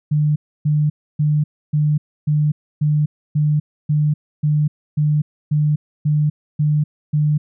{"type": "tone bursts", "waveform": "sine", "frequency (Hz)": 150, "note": "D3", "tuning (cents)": 37, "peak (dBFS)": -13, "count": 14, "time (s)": [0.11, 7.38], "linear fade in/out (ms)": 10, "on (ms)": 250, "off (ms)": 290, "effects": []}